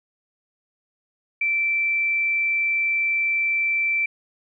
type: tone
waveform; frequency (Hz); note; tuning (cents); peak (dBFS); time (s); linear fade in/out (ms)
sine; 2336; D7; -10; -19; 1.41-4.06; 5
effects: none